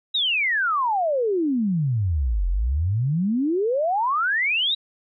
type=exponential two-way sweep; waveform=sine; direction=down then up; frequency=3908 to 41.96 to 3908 Hz; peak=-19 dBFS; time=0.14-4.75 s; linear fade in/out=10 ms; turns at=2.48 s; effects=none